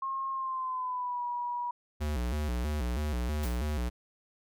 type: tone with pitch glide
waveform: sine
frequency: 1074 to 967.9 Hz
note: C6 to B5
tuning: +45 to -35 cents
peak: -31 dBFS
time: 0.02-1.71 s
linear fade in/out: 5 ms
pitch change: -180 cents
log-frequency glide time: 0.31-1.24 s
type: tone with vibrato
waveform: square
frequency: 67.4 Hz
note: C#2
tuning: 48 cents flat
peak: -30 dBFS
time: 2-3.9 s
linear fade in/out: 20 ms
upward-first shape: square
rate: 3.1 Hz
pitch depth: 190 cents each way
type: noise with exponential decay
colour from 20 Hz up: white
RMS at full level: -40 dBFS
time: 3.43-3.72 s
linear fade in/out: 5 ms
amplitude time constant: 61 ms
effects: none